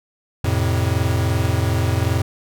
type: chord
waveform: square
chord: F major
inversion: none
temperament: equal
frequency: 87.31 / 110 / 130.81 Hz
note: F2 / A2 / C3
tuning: 0 / 0 / 0 cents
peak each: -21 / -21 / -25 dBFS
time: 0.44-2.22 s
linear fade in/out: 5 ms
effects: none